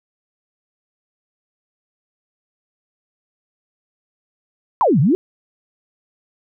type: exponential two-way sweep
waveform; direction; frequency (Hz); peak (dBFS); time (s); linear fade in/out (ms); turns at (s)
sine; down then up; 1097 to 123.47 to 399.4; -11; 4.81-5.15; 0; 5
effects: none